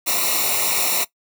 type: noise with comb filter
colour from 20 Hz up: white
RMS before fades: -20 dBFS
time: 0.06-1.05 s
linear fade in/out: 20 ms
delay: 0.62 ms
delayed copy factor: -0.85
effects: noise-tail reverb RT60 0.1 s tail -19 dB re dry